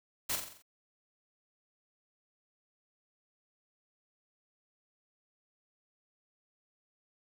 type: noise with echo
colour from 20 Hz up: white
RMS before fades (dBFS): -33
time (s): 0.29-0.36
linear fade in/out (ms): 10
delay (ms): 44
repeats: 6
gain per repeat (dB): -5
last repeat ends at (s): 0.624
effects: none